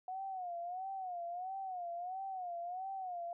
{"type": "tone with vibrato", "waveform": "sine", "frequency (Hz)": 730, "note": "F#5", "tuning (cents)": -24, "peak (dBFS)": -39, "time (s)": [0.08, 3.33], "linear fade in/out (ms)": 2, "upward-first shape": "sine", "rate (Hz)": 1.5, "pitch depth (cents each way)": 110, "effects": []}